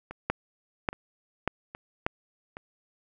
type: two click trains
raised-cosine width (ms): 0.5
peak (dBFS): -10 / -24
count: 4 / 4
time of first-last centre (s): 0.3-2.065 / 0.11-2.569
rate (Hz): 1.7 / 1.22
effects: none